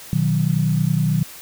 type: chord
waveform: sine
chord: B major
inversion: none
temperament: equal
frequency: 123.47 / 155.56 / 185 Hz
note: B2 / D#3 / F#3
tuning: 0 / 0 / 0 cents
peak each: -22 / -18 / -22 dBFS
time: 0.13-1.23 s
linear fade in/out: 0 ms
effects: white hiss -39 dBFS RMS until 1.41 s